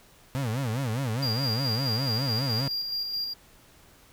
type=tone with vibrato; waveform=35% pulse; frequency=123 Hz; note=B2; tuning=7 cents flat; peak=-25 dBFS; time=0.35-2.68 s; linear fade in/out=0 ms; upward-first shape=sine; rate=4.9 Hz; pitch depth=230 cents each way
type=tone with tremolo; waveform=triangle; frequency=4782 Hz; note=D8; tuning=30 cents sharp; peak=-26 dBFS; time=1.22-3.34 s; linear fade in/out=10 ms; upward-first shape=square; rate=4.7 Hz; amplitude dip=35%
effects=pink hiss -56 dBFS RMS until 4.12 s